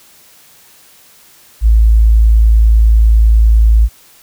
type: tone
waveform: sine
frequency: 55 Hz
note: A1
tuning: in tune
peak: -4 dBFS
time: 1.61-3.89 s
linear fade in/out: 50 ms
effects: white hiss -44 dBFS RMS until 4.22 s